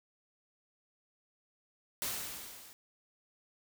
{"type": "noise with level ramp", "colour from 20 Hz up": "white", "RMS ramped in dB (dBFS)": [-35, -55], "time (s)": [2.02, 2.73], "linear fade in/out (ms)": 0, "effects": []}